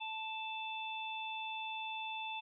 harmonic tone, 880 Hz, A5, in tune, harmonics 1 / 3 / 4, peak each -42 / -43 / -46 dBFS, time 0-2.41 s, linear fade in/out 20 ms, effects none

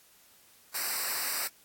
white noise with comb filter, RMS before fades -32 dBFS, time 0.74-1.48 s, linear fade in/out 10 ms, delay 0.3 ms, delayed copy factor -0.9, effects white hiss -60 dBFS RMS until 1.64 s + AAC 64 kbps

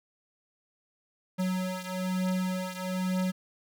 square beating tone pair, 184.6 / 185.7 Hz, F#3 / F#3, -4 / +7 cents, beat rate 1.1 Hz, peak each -31 / -34 dBFS, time 1.38-3.32 s, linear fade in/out 20 ms, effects none

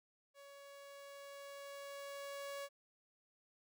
sawtooth tone with level ramp, 561 Hz, C#5, 21 cents sharp, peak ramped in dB -52 to -39 dBFS, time 0.34-2.69 s, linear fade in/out 50 ms, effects none

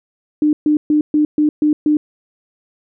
sine tone bursts, 301 Hz, D4, 43 cents sharp, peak -10 dBFS, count 7, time 0.42-1.97 s, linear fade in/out 2 ms, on 110 ms, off 130 ms, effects none

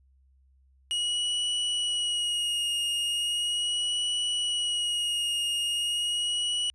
45% pulse tone with vibrato, 2896 Hz, F#7, 38 cents flat, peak -26 dBFS, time 0.91-6.7 s, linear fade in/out 0 ms, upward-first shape sine, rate 0.38 Hz, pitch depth 26 cents each way, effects added 66 Hz sine -59 dBFS peak until 6.74 s + resampled to 24000 Hz

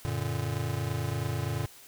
square chord, Gb augmented, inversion none, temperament just, 92.5 / 115.62 / 144.53 Hz, Gb2 / Bb2 / D3, 0 / -14 / -27 cents, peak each -36 / -33 / -35 dBFS, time 0.05-1.66 s, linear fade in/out 0 ms, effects white hiss -52 dBFS RMS until 1.87 s

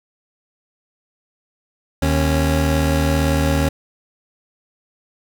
25% pulse tone pair together, 77.78 / 274.9 Hz, D#2 / C#4, 0 / -14 cents, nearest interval octave + minor seventh, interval 2186 cents, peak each -13 / -16 dBFS, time 2.02-3.69 s, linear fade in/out 5 ms, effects none

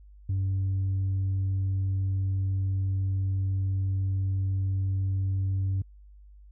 sine tone, 96 Hz, G2, 36 cents flat, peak -22 dBFS, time 0.29-5.82 s, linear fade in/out 5 ms, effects tanh soft clip ceiling -23 dBFS + added 50 Hz sine -48 dBFS peak until 6.51 s

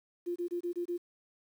sine tone bursts, 349.2 Hz, F4, in tune, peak -31 dBFS, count 6, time 0.26-0.98 s, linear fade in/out 20 ms, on 100 ms, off 24 ms, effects 10-bit

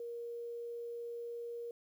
sine tone with quantisation, 471.4 Hz, A#4, 19 cents sharp, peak -40 dBFS, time 0-1.71 s, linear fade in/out 2 ms, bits 11, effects none

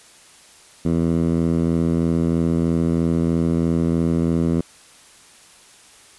10% pulse tone with band-pass filter, 83.1 Hz, E2, 15 cents sharp, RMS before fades -19 dBFS, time 0.85-4.61 s, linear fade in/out 5 ms, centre 200 Hz, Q 1.2, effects white hiss -48 dBFS RMS until 6.18 s + resampled to 24000 Hz

